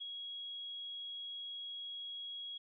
sine tone with ADSR envelope, 3313 Hz, G#7, 5 cents flat, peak -40 dBFS, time 0-2.58 s, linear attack 18 ms, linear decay 19 ms, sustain -2 dB, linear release 8 ms, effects none

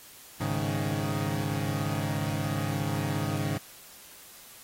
30% pulse chord, Ab suspended fourth, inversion none, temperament equal, 103.83 / 138.59 / 155.56 Hz, Ab2 / Db3 / Eb3, 0 / 0 / 0 cents, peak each -30 dBFS, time 0.4-3.58 s, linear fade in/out 10 ms, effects white hiss -50 dBFS RMS until 4.63 s + AAC 48 kbps

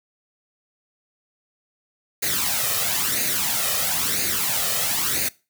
white noise with flanger, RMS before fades -23 dBFS, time 2.22-5.29 s, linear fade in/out 10 ms, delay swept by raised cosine 0.45 to 1.65 ms, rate 1 Hz, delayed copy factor +0.65, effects noise-tail reverb RT60 0.3 s tail -22 dB re dry + high-pass 80 Hz 12 dB/octave

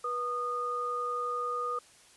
sine tone pair together, 487 / 1228 Hz, B4 / D#6, -24 / -23 cents, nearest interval octave + major third, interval 1601 cents, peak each -37 / -31 dBFS, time 0.04-1.79 s, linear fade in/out 5 ms, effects white hiss -58 dBFS RMS until 2.16 s + resampled to 24000 Hz

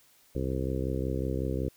harmonic tone, 65.41 Hz, C2, in tune, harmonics 1 / 2 / 3 / 4 / 5 / 6 / 7 / 8, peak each -33 / -34 / -39 / -37 / -37 / -38 / -38 / -40 dBFS, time 0.35-1.69 s, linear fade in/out 5 ms, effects white hiss -62 dBFS RMS until 1.76 s

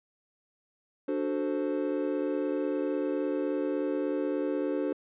triangle chord, D dominant seventh, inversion none, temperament equal, 293.7 / 370 / 440 / 523.3 Hz, D4 / F#4 / A4 / C5, 0 / 0 / 0 / 0 cents, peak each -29 / -32 / -33 / -32 dBFS, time 1.08-4.93 s, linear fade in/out 5 ms, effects resampled to 8000 Hz

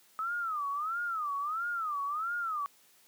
sine tone with vibrato, 1263 Hz, D#6, 26 cents sharp, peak -31 dBFS, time 0.19-2.66 s, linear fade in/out 0 ms, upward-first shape sine, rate 1.5 Hz, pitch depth 210 cents each way, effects white hiss -63 dBFS RMS until 3.07 s + high-pass 150 Hz 12 dB/octave

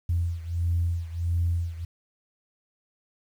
sine beating tone pair, 85 / 86.5 Hz, F2 / F2, -46 / -16 cents, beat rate 1.5 Hz, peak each -25 / -28 dBFS, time 0.09-1.85 s, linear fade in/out 5 ms, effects tanh soft clip ceiling -16 dBFS + 9-bit

